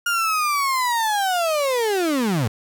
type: linear sweep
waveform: 35% pulse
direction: down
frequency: 1424 to 100 Hz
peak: -17 dBFS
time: 0.06-2.48 s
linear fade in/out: 5 ms
effects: none